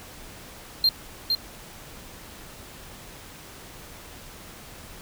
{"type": "tone with echo", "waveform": "triangle", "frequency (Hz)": 4187, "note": "C8", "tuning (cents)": 0, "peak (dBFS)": -15, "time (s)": [0.84, 0.89], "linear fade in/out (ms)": 2, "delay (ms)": 460, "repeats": 1, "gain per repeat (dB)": -4, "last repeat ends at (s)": 1.35, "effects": ["pink hiss -44 dBFS RMS until 5.01 s"]}